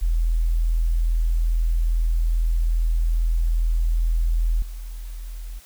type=tone with level steps; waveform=sine; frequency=41.2 Hz; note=E1; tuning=in tune; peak=-17 / -30 dBFS; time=0.01-5.6 s; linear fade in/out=20 ms; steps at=4.62 s; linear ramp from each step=2 ms; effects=white hiss -50 dBFS RMS until 5.65 s